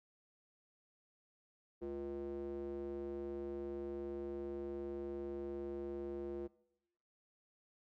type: tone with band-pass filter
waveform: square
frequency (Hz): 69.9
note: C#2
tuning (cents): +15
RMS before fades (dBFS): -43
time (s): 1.81-6.48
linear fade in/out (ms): 20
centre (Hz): 390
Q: 5.8
effects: noise-tail reverb RT60 0.9 s tail -22 dB re dry